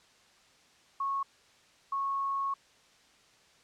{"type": "tone bursts at uneven times", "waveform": "sine", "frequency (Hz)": 1100, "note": "C#6", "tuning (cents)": -14, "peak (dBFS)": -29, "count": 2, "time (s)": [[1, 1.23], [1.92, 2.54]], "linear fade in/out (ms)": 5, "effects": ["white hiss -62 dBFS RMS until 3.63 s", "low-pass 6000 Hz 12 dB/octave"]}